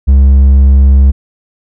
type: tone with hard clipping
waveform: sine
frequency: 67.8 Hz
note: C#2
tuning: 38 cents flat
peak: -3 dBFS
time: 0.07-1.12 s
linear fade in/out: 20 ms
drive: 3 dB
effects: none